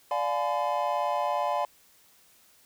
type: chord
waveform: triangle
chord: D diminished seventh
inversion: none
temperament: just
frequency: 587.3 / 704.8 / 845.8 / 1014.9 Hz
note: D5 / F5 / Ab5 / Cb6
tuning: 0 / +16 / +31 / +47 cents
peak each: -29 dBFS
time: 0.11-1.65 s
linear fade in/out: 2 ms
effects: white hiss -60 dBFS RMS until 2.65 s